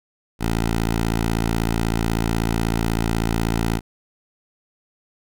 10% pulse tone, 56.2 Hz, A1, 37 cents sharp, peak -11 dBFS, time 0.39-3.81 s, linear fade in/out 50 ms, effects none

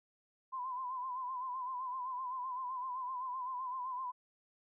sine tone with vibrato, 1018 Hz, C6, 48 cents flat, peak -37 dBFS, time 0.52-4.12 s, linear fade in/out 20 ms, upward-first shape sine, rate 7.8 Hz, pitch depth 66 cents each way, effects none

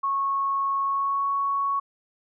sine tone with pitch glide, 1100 to 1112.1 Hz, C#6 to C#6, -14 to +5 cents, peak -22 dBFS, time 0.03-1.8 s, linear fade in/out 10 ms, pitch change +19 cents, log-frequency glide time 0.83-1.27 s, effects none

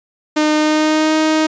sawtooth tone with pitch glide, 305.1 to 313 Hz, D#4 to D#4, -34 to +10 cents, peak -8 dBFS, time 0.36-1.47 s, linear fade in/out 10 ms, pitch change +44 cents, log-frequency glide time 0.55-1.16 s, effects resampled to 16000 Hz

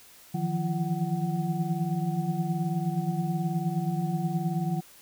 sine tone cluster, 155.9 / 166.1 / 174.8 / 342 / 747 Hz, D#3 / E3 / F3 / F4 / F#5, +4 / +13 / +2 / -36 / +16 cents, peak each -30 / -35 / -29 / -38 / -36 dBFS, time 0.34-4.81 s, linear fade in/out 10 ms, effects white hiss -53 dBFS RMS until 5.01 s

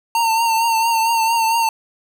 square tone with vibrato, 910 Hz, A#5, 42 cents flat, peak -15 dBFS, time 0.15-1.69 s, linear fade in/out 2 ms, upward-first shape triangle, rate 4.4 Hz, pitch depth 45 cents each way, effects none

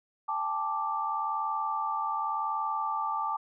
sine chord, G suspended second, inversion none, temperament equal with one note detuned, 799.1 / 880 / 1174.7 Hz, G5 / A5 / D6, +33 / 0 / 0 cents, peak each -37 / -32 / -31 dBFS, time 0.28-3.37 s, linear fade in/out 10 ms, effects none

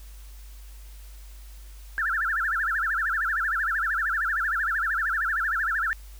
sine tone with vibrato, 1542 Hz, G6, 29 cents flat, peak -23 dBFS, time 1.98-5.93 s, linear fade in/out 0 ms, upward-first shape sine, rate 13 Hz, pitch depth 270 cents each way, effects added 50 Hz sine -41 dBFS peak until 6.19 s + white hiss -54 dBFS RMS until 6.19 s

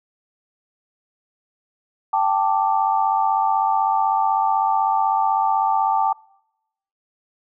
sine chord, G suspended second, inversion none, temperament equal, 784 / 880 / 1174.7 Hz, G5 / A5 / D6, 0 / 0 / 0 cents, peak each -20 / -19 / -24 dBFS, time 2.13-6.13 s, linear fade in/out 5 ms, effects noise-tail reverb RT60 0.9 s tail -26 dB re dry

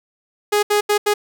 sawtooth tone bursts at uneven times, 415.3 Hz, G#4, in tune, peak -10 dBFS, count 4, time 0.52-0.63 / 0.7-0.81 / 0.89-0.98 / 1.06-1.14 s, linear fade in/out 10 ms, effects none

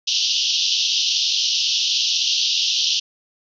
pink band-pass noise, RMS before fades -20 dBFS, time 0.07-3 s, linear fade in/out 10 ms, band 2800 to 6000 Hz, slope 96 dB/octave, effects none

